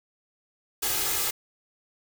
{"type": "noise with comb filter", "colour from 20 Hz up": "white", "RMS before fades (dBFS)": -27, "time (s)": [0.82, 1.31], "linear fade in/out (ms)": 10, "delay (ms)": 2.4, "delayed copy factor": 0.7, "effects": []}